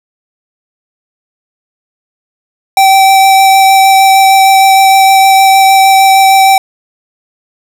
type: tone with vibrato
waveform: square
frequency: 774 Hz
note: G5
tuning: 22 cents flat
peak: -3 dBFS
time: 2.77-6.58 s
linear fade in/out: 2 ms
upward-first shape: sine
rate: 6.5 Hz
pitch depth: 9 cents each way
effects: none